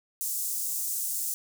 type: high-pass noise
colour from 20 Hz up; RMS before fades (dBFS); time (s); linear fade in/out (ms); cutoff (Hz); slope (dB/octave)
pink; -31; 0.21-1.34; 0; 7200; 24
effects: none